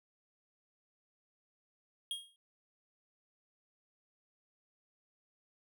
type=tone with exponential decay; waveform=square; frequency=3257 Hz; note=G#7; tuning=34 cents flat; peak=-34 dBFS; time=2.11-2.36 s; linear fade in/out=1 ms; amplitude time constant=54 ms; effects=none